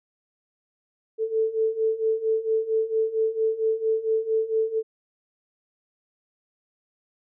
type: beating tone pair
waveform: sine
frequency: 440 / 444.4 Hz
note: A4 / A4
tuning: 0 / +17 cents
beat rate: 4.4 Hz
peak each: -26 / -23 dBFS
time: 1.18-4.83 s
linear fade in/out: 50 ms
effects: none